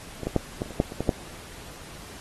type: clicks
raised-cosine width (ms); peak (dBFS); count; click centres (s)
2; -20 / -13 / -7 / -14 / -29 / -24 / -6 / -23 / -13 / -6; 10; 0.233 / 0.27 / 0.363 / 0.619 / 0.659 / 0.707 / 0.801 / 0.921 / 1.006 / 1.092
effects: pink hiss -44 dBFS RMS until 2.2 s + AAC 32 kbps